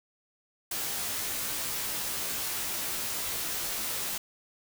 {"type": "noise with comb filter", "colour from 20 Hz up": "white", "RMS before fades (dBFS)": -33, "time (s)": [0.71, 4.18], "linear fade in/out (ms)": 5, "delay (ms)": 16, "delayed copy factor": -0.75, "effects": []}